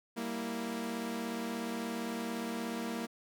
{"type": "chord", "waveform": "sawtooth", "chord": "E diminished", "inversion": "first", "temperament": "equal", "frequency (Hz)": [196, 233.1, 329.6], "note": ["G3", "Bb3", "E4"], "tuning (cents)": [0, 0, 0], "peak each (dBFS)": [-39, -33, -39], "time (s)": [0.16, 3.07], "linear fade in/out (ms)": 20, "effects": []}